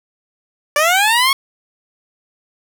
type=linear sweep; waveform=15% pulse; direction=up; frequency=571 to 1108.7 Hz; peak=-5 dBFS; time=0.76-1.33 s; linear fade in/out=2 ms; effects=none